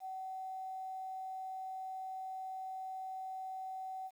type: tone with quantisation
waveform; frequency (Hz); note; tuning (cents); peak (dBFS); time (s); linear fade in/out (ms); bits
sine; 757; F#5; +39; -40; 0-4.11; 50; 11
effects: none